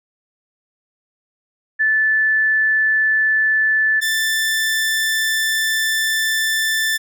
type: tone pair in turn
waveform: sine / sawtooth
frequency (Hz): 1748 / 1767.3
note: A6 / A6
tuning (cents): -12 / +7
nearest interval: unison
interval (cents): 19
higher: second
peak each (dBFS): -13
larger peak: neither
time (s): 1.79-4.01 / 4.01-6.98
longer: second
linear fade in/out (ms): 20
effects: none